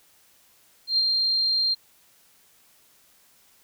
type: tone with ADSR envelope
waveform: sine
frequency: 4186 Hz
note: C8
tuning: in tune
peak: -17 dBFS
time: 0.87-1.75 s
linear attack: 110 ms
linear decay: 34 ms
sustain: -3 dB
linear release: 20 ms
effects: white hiss -59 dBFS RMS until 3.63 s